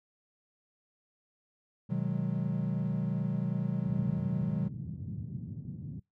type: chord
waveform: triangle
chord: G# minor seventh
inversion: first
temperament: equal with one note detuned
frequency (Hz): 125.63 / 155.56 / 185 / 207.7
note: B2 / D#3 / F#3 / G#3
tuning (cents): +30 / 0 / 0 / 0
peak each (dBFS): -33 / -32 / -31 / -36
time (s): 1.89-4.69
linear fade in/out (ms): 20
type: band-pass noise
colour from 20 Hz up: white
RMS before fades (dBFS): -40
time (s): 3.82-6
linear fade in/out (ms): 10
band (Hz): 100 to 170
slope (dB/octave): 24
effects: noise-tail reverb RT60 0.2 s tail -26 dB re dry